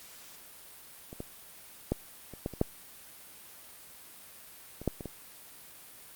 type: clicks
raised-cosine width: 2 ms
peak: -30 / -24 / -14 / -30 / -18 / -28 / -11 / -28 / -13 / -26 / -24 dBFS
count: 11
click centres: 1.129 / 1.204 / 1.92 / 2.337 / 2.461 / 2.537 / 2.614 / 4.816 / 4.877 / 5.008 / 5.057 s
effects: white hiss -51 dBFS RMS until 6.15 s + Opus 48 kbps